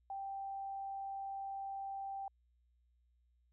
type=tone; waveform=sine; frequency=784 Hz; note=G5; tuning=in tune; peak=-40 dBFS; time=0.1-2.28 s; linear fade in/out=2 ms; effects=added 60 Hz sine -70 dBFS peak until 3.52 s